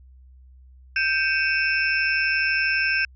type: tone cluster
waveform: sine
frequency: 1567 / 2263 / 2521 / 2673 / 5320 Hz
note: G6 / C#7 / D#7 / E7 / E8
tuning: -1 / +35 / +22 / +23 / +15 cents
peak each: -22 / -31 / -26 / -27 / -31 dBFS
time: 0.96-3.05 s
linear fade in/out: 2 ms
effects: added 64 Hz sine -46 dBFS peak until 3.15 s